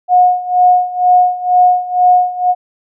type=tone with tremolo; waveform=sine; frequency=724 Hz; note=F#5; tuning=38 cents flat; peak=-4 dBFS; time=0.08-2.55 s; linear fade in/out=50 ms; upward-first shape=sine; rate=2.1 Hz; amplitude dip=85%; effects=none